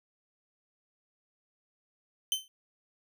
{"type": "tone with exponential decay", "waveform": "sawtooth", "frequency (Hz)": 3080, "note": "G7", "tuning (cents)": -31, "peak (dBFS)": -20, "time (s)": [2.32, 2.48], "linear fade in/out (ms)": 1, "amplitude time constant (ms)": 34, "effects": []}